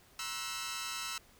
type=tone cluster; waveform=10% pulse; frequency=954 / 1062 / 1320 / 1493 Hz; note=A#5 / C6 / E6 / F#6; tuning=+40 / +25 / +2 / +15 cents; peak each=-38 / -38 / -31 / -38 dBFS; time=0.19-1.18 s; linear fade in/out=2 ms; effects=pink hiss -62 dBFS RMS until 1.39 s